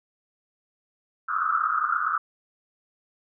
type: band-pass noise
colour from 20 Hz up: pink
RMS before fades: -25 dBFS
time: 1.28-2.18 s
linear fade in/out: 5 ms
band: 1200 to 1400 Hz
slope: 96 dB/octave
effects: none